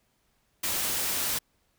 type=noise; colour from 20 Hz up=white; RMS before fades=-29 dBFS; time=0.63-1.39 s; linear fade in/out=10 ms; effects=pink hiss -71 dBFS RMS until 1.78 s